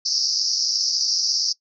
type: band-pass noise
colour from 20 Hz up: white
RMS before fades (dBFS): -22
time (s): 0.05-1.53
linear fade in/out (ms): 10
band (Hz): 4700 to 5700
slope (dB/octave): 96
effects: noise-tail reverb RT60 0.1 s tail -22 dB re dry